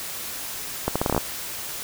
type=accelerating click train; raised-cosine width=1 ms; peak=-7 dBFS; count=9; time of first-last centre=0.88-1.178 s; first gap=76 ms; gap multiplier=0.78; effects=white hiss -33 dBFS RMS until 1.83 s